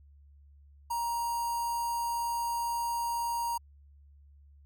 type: tone with notch filter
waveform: square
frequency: 939 Hz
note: A#5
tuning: 12 cents sharp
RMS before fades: -32 dBFS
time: 0.9-3.58 s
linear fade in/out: 10 ms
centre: 3100 Hz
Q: 0.95
effects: added 71 Hz sine -54 dBFS peak until 4.65 s